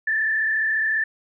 sine tone with frequency modulation, 1760 Hz, A6, in tune, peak -19 dBFS, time 0.07-1.04 s, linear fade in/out 5 ms, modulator 34.4 Hz, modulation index 1.2, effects none

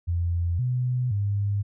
sine tone with pitch steps, 86 / 125.3 / 101.3 Hz, F2 / B2 / G#2, -26 / +25 / -43 cents, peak -22 dBFS, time 0.07-1.63 s, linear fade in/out 20 ms, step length 520 ms, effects none

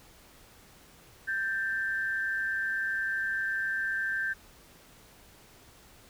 sine tone pair together, 1568 / 1773.8 Hz, G6 / A6, 0 / +14 cents, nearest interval major second, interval 214 cents, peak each -29 / -35 dBFS, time 1.27-4.34 s, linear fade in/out 20 ms, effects pink hiss -56 dBFS RMS until 6.09 s

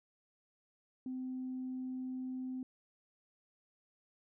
sine tone, 257.1 Hz, C4, 30 cents flat, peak -37 dBFS, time 1.06-2.63 s, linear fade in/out 2 ms, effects tanh soft clip ceiling -33 dBFS

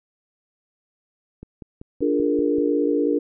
click train, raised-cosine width 3 ms, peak -24 dBFS, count 7, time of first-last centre 1.43-2.584 s, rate 5.2 Hz
sine chord, Bb dominant seventh, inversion first, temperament equal, 293.7 / 349.2 / 415.3 / 466.2 Hz, D4 / F4 / Ab4 / Bb4, 0 / 0 / 0 / 0 cents, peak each -21 / -26 / -25 / -23 dBFS, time 2.01-3.19 s, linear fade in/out 10 ms
effects none

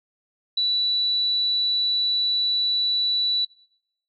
sine tone, 3950 Hz, B7, in tune, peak -19 dBFS, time 0.57-3.45 s, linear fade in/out 5 ms, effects noise-tail reverb RT60 0.7 s tail -23 dB re dry

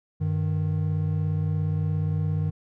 triangle tone pair together, 97.27 / 154.4 Hz, G2 / D#3, -13 / -13 cents, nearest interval minor sixth, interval 800 cents, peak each -24 / -23 dBFS, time 0.2-2.51 s, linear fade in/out 20 ms, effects none

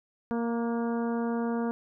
harmonic tone with a mistuned harmonic, 233.1 Hz, A#3, in tune, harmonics 1 / 2 / 3 / 4 / 5 / 6 / 7, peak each -28 / -33 / -39 / -40 / -44 / -45 / -50 dBFS, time 0.31-1.71 s, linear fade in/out 0 ms, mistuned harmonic 6, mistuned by +31 cents, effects none

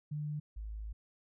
sine tone pair in turn, 149.4 / 53.37 Hz, D3 / G#1, +30 / +48 cents, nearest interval octave + tritone, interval 1782 cents, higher first, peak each -35 / -39 dBFS, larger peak first, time 0.11-0.4 / 0.56-0.93 s, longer second, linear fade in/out 10 ms, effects none

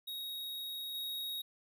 square tone with level steps, 3773 Hz, A#7, 20 cents sharp, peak -40 / -38 dBFS, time 0.07-1.42 s, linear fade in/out 10 ms, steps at 0.94 s, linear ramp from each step 10 ms, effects none

